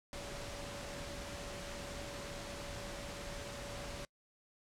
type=tone in noise; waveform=sine; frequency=570 Hz; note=C#5; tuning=48 cents sharp; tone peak=-49 dBFS; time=0.13-4.05 s; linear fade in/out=0 ms; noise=pink; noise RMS=-45 dBFS; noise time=0.13-4.05 s; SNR=-7 dB; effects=noise-tail reverb RT60 0.1 s tail -25 dB re dry + low-pass 8000 Hz 12 dB/octave